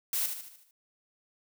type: noise with echo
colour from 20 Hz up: blue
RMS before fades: -30 dBFS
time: 0.13-0.26 s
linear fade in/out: 2 ms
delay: 75 ms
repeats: 6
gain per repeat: -6 dB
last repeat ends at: 0.71 s
effects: none